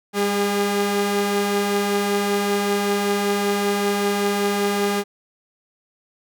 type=tone pair together; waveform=sawtooth; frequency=200.9 / 407 Hz; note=G3 / G#4; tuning=+43 / -35 cents; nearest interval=octave; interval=1222 cents; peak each=-19 / -17 dBFS; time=0.13-5.04 s; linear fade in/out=50 ms; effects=none